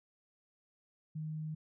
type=tone; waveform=sine; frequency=155.56 Hz; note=D#3; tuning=in tune; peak=-37 dBFS; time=1.15-1.55 s; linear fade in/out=10 ms; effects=none